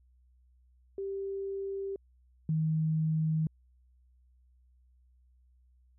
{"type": "tone pair in turn", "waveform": "sine", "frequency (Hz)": [392, 157.74], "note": ["G4", "D#3"], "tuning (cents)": [0, 24], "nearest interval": "octave + major third", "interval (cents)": 1576, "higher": "first", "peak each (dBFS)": [-33, -26], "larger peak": "second", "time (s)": [[0.98, 1.96], [2.49, 3.47]], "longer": "neither", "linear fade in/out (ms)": 2, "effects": ["added 62 Hz sine -61 dBFS peak until 5.98 s"]}